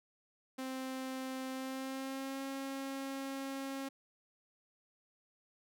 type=tone with pitch glide; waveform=sawtooth; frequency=261.6 to 271.3 Hz; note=C4 to C#4; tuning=0 to -37 cents; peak=-35 dBFS; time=0.58-3.89 s; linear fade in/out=10 ms; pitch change=+63 cents; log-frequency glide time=1.51-2.43 s; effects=none